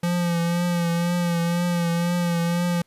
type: tone with vibrato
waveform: square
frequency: 172.4 Hz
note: F3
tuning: 22 cents flat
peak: -21 dBFS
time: 0.03-2.82 s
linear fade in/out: 5 ms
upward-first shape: triangle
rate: 2 Hz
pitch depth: 39 cents each way
effects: pink hiss -66 dBFS RMS until 2.86 s + resampled to 32000 Hz